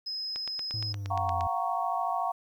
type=tone; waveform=sine; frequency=5090 Hz; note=D#8; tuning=39 cents sharp; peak=-32 dBFS; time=0.06-0.93 s; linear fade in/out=10 ms
type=click train; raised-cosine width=0.2 ms; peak=-22 dBFS; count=10; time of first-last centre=0.36-1.409 s; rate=8.58 Hz
type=exponential sweep; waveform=triangle; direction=down; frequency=110 to 85.5 Hz; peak=-31 dBFS; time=0.74-1.47 s; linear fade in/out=0 ms
type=chord; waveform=sine; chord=Gb major seventh; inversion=third; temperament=equal with one note detuned; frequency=698.5 / 752.1 / 932.3 / 1108.7 Hz; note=F5 / Gb5 / Bb5 / Db6; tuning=0 / +28 / 0 / 0 cents; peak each=-32 / -32 / -34 / -33 dBFS; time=1.1-2.32 s; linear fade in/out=10 ms
effects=10-bit